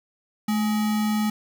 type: tone with sample-and-hold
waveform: sine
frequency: 214.9 Hz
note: A3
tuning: 41 cents flat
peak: -20 dBFS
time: 0.48-1.3 s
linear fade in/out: 5 ms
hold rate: 1050 Hz
effects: none